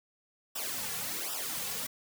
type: noise with flanger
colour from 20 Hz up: white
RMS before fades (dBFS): -36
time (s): 0.55-1.87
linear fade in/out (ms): 10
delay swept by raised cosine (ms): 0.46 to 3.26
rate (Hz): 1.3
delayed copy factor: -1
effects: none